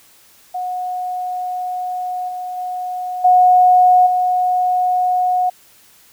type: tone with level steps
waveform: sine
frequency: 729 Hz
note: F#5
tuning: 26 cents flat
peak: -20 / -23 / -21 / -7 / -13 dBFS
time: 0.54-5.5 s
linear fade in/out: 10 ms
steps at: 2.28 / 2.57 / 3.24 / 4.06 s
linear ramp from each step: 10 ms
effects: white hiss -49 dBFS RMS until 6.12 s